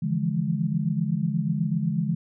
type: tone cluster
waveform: sine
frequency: 144.5 / 163.3 / 171.4 / 208.5 Hz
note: D3 / E3 / F3 / G#3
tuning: -28 / -16 / -32 / +7 cents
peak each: -28 dBFS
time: 0.02-2.15 s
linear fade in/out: 10 ms
effects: none